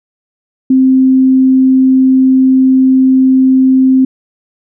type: tone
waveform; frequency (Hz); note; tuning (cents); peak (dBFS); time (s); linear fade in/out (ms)
sine; 261.6; C4; 0; -4; 0.7-4.05; 5
effects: none